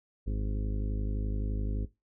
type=harmonic tone; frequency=51.7 Hz; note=G#1; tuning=7 cents flat; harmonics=1 / 2 / 3 / 4 / 5 / 6 / 7 / 8 / 10; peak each=-29 / -37 / -50 / -42 / -44 / -47 / -55 / -48 / -55 dBFS; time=0.26-1.86 s; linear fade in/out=20 ms; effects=noise-tail reverb RT60 0.2 s tail -17 dB re dry